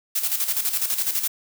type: noise with tremolo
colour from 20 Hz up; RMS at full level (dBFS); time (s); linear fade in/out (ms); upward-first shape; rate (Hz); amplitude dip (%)
blue; -22; 0.15-1.28; 10; square; 12; 60
effects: none